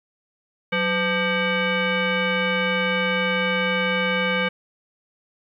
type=tone with frequency modulation; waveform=sine; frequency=880 Hz; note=A5; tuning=in tune; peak=-19 dBFS; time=0.72-4.49 s; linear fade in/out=10 ms; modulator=694 Hz; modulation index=2.8; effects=10-bit